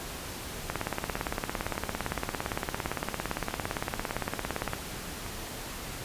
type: two click trains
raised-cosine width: 0.5 ms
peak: -23 / -14 dBFS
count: 8 / 72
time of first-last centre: 1.17-5.264 / 0.7-4.734 s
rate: 1.71 / 17.6 Hz
effects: pink hiss -39 dBFS RMS until 6.04 s + resampled to 32000 Hz